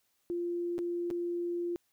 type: tone with dropouts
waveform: sine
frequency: 347 Hz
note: F4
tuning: 11 cents flat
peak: -31 dBFS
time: 0.3-1.76 s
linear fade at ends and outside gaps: 0 ms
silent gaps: 0.781-0.789 / 1.103-1.11 s
effects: white hiss -75 dBFS RMS until 1.92 s